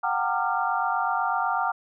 sine tone cluster, 730 / 778 / 917 / 1191 / 1386 Hz, F#5 / G5 / A#5 / D6 / F6, -24 / -13 / -29 / +24 / -14 cents, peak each -29 dBFS, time 0.03-1.72 s, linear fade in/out 10 ms, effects none

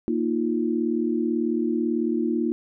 sine chord, Bb suspended fourth, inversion none, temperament equal, 233.1 / 311.1 / 349.2 Hz, Bb3 / Eb4 / F4, 0 / 0 / 0 cents, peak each -25 / -26 / -26 dBFS, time 0.08-2.52 s, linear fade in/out 0 ms, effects none

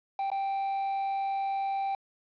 triangle tone with dropouts, 784 Hz, G5, in tune, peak -26 dBFS, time 0.19-1.95 s, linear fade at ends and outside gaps 2 ms, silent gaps 0.302-0.316 s, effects resampled to 11025 Hz + 9-bit

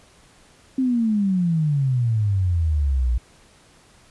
sine exponential sweep, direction down, 266.9 to 57.5 Hz, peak -17 dBFS, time 0.78-3.18 s, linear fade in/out 5 ms, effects pink hiss -53 dBFS RMS until 4.1 s + resampled to 24000 Hz

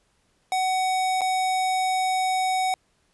square tone with dropouts, 750 Hz, F#5, 23 cents sharp, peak -22 dBFS, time 0.52-2.74 s, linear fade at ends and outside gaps 1 ms, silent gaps 1.209-1.216 s, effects pink hiss -67 dBFS RMS until 3.13 s + resampled to 24000 Hz

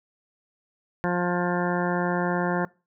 harmonic tone, 176.9 Hz, F3, 23 cents sharp, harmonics 1 / 2 / 3 / 4 / 5 / 6 / 8 / 9 / 10, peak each -26 / -29 / -31 / -32 / -33 / -34 / -35 / -36 / -36 dBFS, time 1.04-2.65 s, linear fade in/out 0 ms, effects noise-tail reverb RT60 0.3 s tail -23 dB re dry

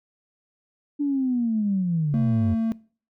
sine linear sweep, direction down, 293.7 to 88.1 Hz, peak -20 dBFS, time 0.99-2.55 s, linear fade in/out 20 ms
triangle tone, 225.2 Hz, A3, 40 cents sharp, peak -18 dBFS, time 2.14-2.72 s, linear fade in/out 0 ms
effects noise-tail reverb RT60 0.4 s tail -22 dB re dry + tanh soft clip ceiling -13 dBFS

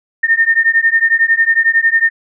sine beating tone pair, 1816 / 1827 Hz, A#6 / A#6, -46 / -35 cents, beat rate 11 Hz, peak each -12 dBFS, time 0.23-2.1 s, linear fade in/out 10 ms, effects none

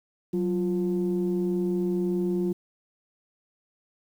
sine tone pair together, 185.62 / 350.4 Hz, F#3 / F4, +6 / +6 cents, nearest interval major seventh, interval 1100 cents, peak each -25 dBFS, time 0.33-2.53 s, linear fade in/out 10 ms, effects tanh soft clip ceiling -18 dBFS + 9-bit

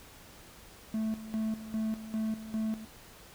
triangle tone with tremolo, 219.3 Hz, A3, 6 cents flat, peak -27 dBFS, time 0.94-2.85 s, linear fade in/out 2 ms, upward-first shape square, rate 2.5 Hz, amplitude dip 75%, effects pink hiss -53 dBFS RMS until 3.34 s

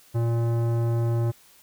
sine tone with tanh clipping, 116.54 Hz, A#2, in tune, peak -23 dBFS, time 0.14-1.32 s, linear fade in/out 20 ms, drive 16 dB, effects white hiss -55 dBFS RMS until 1.62 s

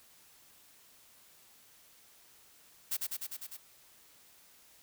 blue noise with echo, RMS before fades -33 dBFS, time 2.91-2.97 s, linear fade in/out 10 ms, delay 100 ms, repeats 6, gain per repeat -2 dB, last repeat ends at 3.57 s, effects white hiss -61 dBFS RMS until 4.82 s

